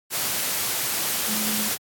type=tone in noise; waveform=sine; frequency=214.2 Hz; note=A3; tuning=46 cents flat; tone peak=-29 dBFS; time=1.26-1.7 s; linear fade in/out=50 ms; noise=white; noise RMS=-25 dBFS; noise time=0.1-1.78 s; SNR=-7 dB; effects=high-pass 100 Hz 12 dB/octave + AAC 64 kbps